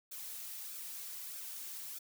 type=noise with flanger; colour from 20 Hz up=blue; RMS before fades=-45 dBFS; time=0.11-1.99 s; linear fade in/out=10 ms; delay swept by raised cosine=1 to 4 ms; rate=1.6 Hz; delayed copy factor=-0.6; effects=none